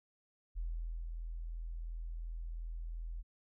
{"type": "tone with ADSR envelope", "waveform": "sine", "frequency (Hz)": 41.41, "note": "E1", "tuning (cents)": 9, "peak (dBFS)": -35, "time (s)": [0.55, 3.23], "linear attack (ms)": 29, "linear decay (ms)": 490, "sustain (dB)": -4, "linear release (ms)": 31, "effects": []}